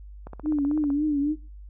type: click train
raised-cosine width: 1 ms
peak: -25 dBFS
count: 11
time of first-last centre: 0.27-0.903 s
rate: 15.8 Hz
type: tone with vibrato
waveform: sine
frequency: 293.7 Hz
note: D4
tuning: in tune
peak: -21 dBFS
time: 0.43-1.36 s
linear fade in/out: 50 ms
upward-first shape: triangle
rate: 3.6 Hz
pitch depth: 98 cents each way
effects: noise-tail reverb RT60 0.4 s tail -26 dB re dry + added 50 Hz sine -40 dBFS peak until 1.69 s